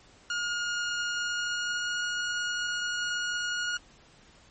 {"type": "tone with pitch glide", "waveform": "sawtooth", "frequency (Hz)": [1427, 1439.4], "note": ["F6", "F#6"], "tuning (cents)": [37, -48], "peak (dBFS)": -25, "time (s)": [0.3, 3.77], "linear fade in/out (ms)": 2, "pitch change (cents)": 15, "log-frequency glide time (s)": [1.1, 2.05], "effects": ["pink hiss -57 dBFS RMS until 4.5 s", "MP3 32 kbps"]}